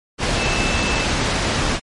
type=tone in noise; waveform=sine; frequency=2637 Hz; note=E7; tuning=in tune; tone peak=-24 dBFS; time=0.35-1.08 s; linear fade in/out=50 ms; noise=pink; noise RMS=-19 dBFS; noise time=0.18-1.8 s; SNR=-8 dB; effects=low-pass 6000 Hz 12 dB/octave + MP3 48 kbps